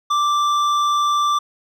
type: tone with hard clipping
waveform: sine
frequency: 1174.7 Hz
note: D6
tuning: in tune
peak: -17 dBFS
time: 0.1-1.39 s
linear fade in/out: 10 ms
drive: 9 dB
effects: none